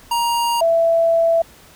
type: tone pair in turn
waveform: square / sine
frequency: 940 / 664.7 Hz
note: A#5 / E5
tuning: +14 / +14 cents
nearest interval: tritone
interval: 600 cents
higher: first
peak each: -17 / -12 dBFS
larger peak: second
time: 0.11-0.61 / 0.61-1.42 s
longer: second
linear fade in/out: 5 ms
effects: pink hiss -46 dBFS RMS until 1.75 s